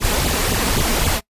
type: noise with flanger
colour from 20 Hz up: pink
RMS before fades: -18 dBFS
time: 0-1.21 s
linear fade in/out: 50 ms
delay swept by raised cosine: 0.26 to 4.76 ms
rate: 3.8 Hz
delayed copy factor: +0.8
effects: noise-tail reverb RT60 0.1 s tail -23 dB re dry + resampled to 32000 Hz